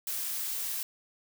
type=noise; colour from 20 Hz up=blue; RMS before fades=-34 dBFS; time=0.07-0.83 s; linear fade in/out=2 ms; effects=none